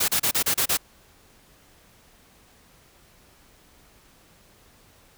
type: noise bursts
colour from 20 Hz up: white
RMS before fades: -22 dBFS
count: 7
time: 0-0.773 s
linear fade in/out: 10 ms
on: 83 ms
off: 32 ms
effects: pink hiss -56 dBFS RMS until 5.17 s